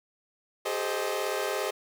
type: chord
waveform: sawtooth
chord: A half-diminished seventh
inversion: third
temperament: equal with one note detuned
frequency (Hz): 392 / 429.2 / 523.3 / 622.3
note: G4 / A4 / C5 / Eb5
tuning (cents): 0 / -43 / 0 / 0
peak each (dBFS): -30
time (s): 0.65-1.71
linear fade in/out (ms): 10
effects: none